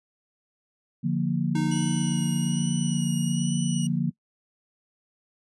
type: chord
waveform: sine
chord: Bb major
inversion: first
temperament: equal with one note detuned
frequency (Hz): 146.83 / 175.32 / 233.1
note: D3 / F3 / Bb3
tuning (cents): 0 / +7 / 0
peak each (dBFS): -27 / -26 / -28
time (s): 1.03-4.11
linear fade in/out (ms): 20
type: tone with exponential decay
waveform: square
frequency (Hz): 308.5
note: D#4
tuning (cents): -15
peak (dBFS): -27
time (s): 1.55-3.99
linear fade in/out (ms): 5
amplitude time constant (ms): 530
type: tone with vibrato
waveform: 5% pulse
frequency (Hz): 2916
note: F#7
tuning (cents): -26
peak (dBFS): -24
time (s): 1.71-3.87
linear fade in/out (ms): 5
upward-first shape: sine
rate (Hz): 1.2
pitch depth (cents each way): 25
effects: noise-tail reverb RT60 0.1 s tail -23 dB re dry + resampled to 24000 Hz